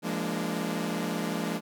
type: chord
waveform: sawtooth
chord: Bb dominant seventh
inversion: second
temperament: equal with one note detuned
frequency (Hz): 171.02 / 207.7 / 233.1 / 293.7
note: F3 / Ab3 / Bb3 / D4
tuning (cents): -36 / 0 / 0 / 0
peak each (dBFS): -30 / -30 / -31 / -32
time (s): 0.02-1.61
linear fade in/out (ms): 50
effects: none